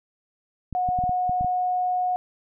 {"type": "clicks", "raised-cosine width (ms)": 5, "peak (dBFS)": -20, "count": 8, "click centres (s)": [0.727, 0.889, 0.989, 1.039, 1.094, 1.295, 1.41, 1.446]}
{"type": "tone", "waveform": "sine", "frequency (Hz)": 728, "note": "F#5", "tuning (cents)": -28, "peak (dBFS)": -21, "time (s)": [0.75, 2.16], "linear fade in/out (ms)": 0}
{"effects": []}